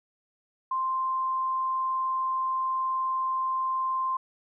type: tone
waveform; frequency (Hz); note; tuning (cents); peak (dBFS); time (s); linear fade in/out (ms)
sine; 1046.5; C6; 0; -25; 0.71-4.17; 5
effects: none